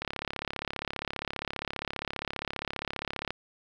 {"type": "click train", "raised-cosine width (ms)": 0.3, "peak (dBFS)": -16, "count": 116, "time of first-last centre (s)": [0.02, 3.306], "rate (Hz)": 35, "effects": []}